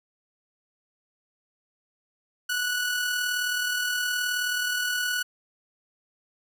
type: tone with amplitude modulation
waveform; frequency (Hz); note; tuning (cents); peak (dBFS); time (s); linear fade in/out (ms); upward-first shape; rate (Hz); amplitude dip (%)
sawtooth; 1474; F#6; -7; -20; 2.49-5.23; 10; sine; 39; 35
effects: none